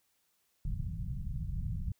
pink low-pass noise, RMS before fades -36 dBFS, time 0.65-1.92 s, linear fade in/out 2 ms, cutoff 180 Hz, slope 48 dB/octave, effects white hiss -75 dBFS RMS until 1.99 s

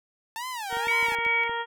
sawtooth tone with vibrato, 880 Hz, A5, in tune, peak -28 dBFS, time 0.36-1.15 s, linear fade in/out 0 ms, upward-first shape sine, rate 2 Hz, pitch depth 270 cents each way
harmonic tone, 466.2 Hz, A#4, in tune, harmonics 1 / 2 / 3 / 4 / 5 / 6 / 7, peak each -35 / -30 / -35 / -34 / -46 / -47 / -39 dBFS, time 0.69-1.66 s, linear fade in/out 50 ms
clicks, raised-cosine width 2 ms, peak -30 dBFS, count 9, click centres 0.727 / 0.77 / 0.871 / 1.028 / 1.085 / 1.121 / 1.187 / 1.265 / 1.495 s
sine tone with tremolo, 2270 Hz, C#7, 41 cents sharp, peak -22 dBFS, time 0.88-1.48 s, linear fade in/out 2 ms, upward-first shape square, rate 2.7 Hz, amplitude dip 55%
effects none

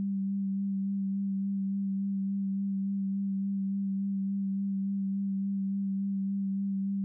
sine tone with vibrato, 196 Hz, G3, in tune, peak -28 dBFS, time 0-7.04 s, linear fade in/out 0 ms, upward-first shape sine, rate 3.5 Hz, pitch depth 17 cents each way, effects none

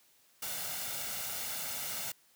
white noise with comb filter, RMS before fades -38 dBFS, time 0.42-2.12 s, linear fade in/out 5 ms, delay 1.4 ms, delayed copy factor +0.55, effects white hiss -66 dBFS RMS until 2.35 s + high-pass 100 Hz 12 dB/octave

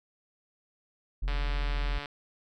triangle tone, 43.21 Hz, F1, 18 cents flat, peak -25 dBFS, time 1.22-1.99 s, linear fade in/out 10 ms
click train, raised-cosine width 0.3 ms, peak -22 dBFS, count 113, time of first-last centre 1.28-2.058 s, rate 144 Hz
effects none

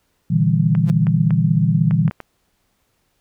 sine chord, E half-diminished seventh, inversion second, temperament just, 118.67 / 148.33 / 164.81 / 197.78 Hz, Bb2 / D3 / E3 / G3, +31 / +18 / 0 / +16 cents, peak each -20 / -18 / -16 / -22 dBFS, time 0.3-2.1 s, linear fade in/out 10 ms
clicks, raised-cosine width 0.5 ms, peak -16 dBFS, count 7, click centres 0.751 / 1.069 / 1.307 / 1.91 / 2.079 / 2.111 / 2.203 s
sawtooth tone with exponential growth, 170.9 Hz, F3, 37 cents flat, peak -21 dBFS, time 0.82-0.9 s, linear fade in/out 0 ms, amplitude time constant 16 ms
effects pink hiss -66 dBFS RMS until 3.2 s

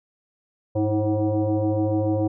sine tone with frequency modulation, 110 Hz, A2, in tune, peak -19 dBFS, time 0.75-2.28 s, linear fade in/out 10 ms, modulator 213 Hz, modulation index 2.3, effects none

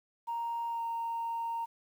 sine tone with pitch glide, 932.3 to 923.7 Hz, A#5 to A#5, 0 to -16 cents, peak -31 dBFS, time 0.27-1.66 s, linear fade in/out 20 ms, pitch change -16 cents, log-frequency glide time 0.68-0.82 s, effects tanh soft clip ceiling -29 dBFS + 10-bit

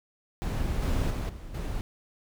brown noise with level steps, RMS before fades -29 / -26 / -30 / -42 / -32 dBFS, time 0.42-1.81 s, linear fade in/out 0 ms, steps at 0.82 / 1.1 / 1.29 / 1.54 s, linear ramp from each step 5 ms, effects none

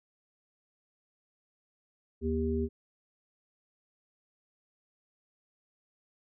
harmonic tone, 79.2 Hz, D#2, 31 cents sharp, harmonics 1 / 3 / 5, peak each -32 / -32 / -32 dBFS, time 2.21-2.69 s, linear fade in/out 50 ms, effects none

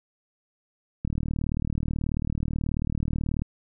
click train, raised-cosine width 5 ms, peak -15 dBFS, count 92, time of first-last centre 1.05-3.42 s, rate 38.4 Hz, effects none

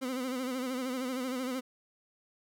30% pulse tone with vibrato, 255.9 Hz, C4, 38 cents flat, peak -30 dBFS, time 0.01-1.61 s, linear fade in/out 20 ms, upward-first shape sine, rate 13 Hz, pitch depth 69 cents each way, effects none

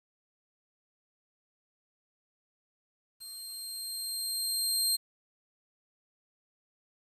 20% pulse tone with level ramp, 4186 Hz, C8, in tune, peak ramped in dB -37 to -19 dBFS, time 3.2-4.97 s, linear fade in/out 20 ms, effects resampled to 32000 Hz + 10-bit

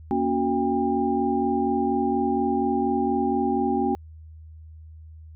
sine tone cluster, 235.7 / 279.9 / 368.4 / 800 Hz, A#3 / C#4 / F#4 / G5, +19 / +17 / -7 / +35 cents, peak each -26 dBFS, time 0.11-3.95 s, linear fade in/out 0 ms, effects added 79 Hz sine -41 dBFS peak until 5.35 s

